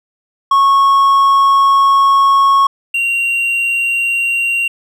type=tone pair in turn; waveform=triangle; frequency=1100 / 2759 Hz; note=C#6 / F7; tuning=-14 / -22 cents; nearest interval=octave + major third; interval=1592 cents; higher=second; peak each=-5 / -11 dBFS; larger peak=first; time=0.51-2.67 / 2.94-4.68 s; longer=first; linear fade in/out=5 ms; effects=none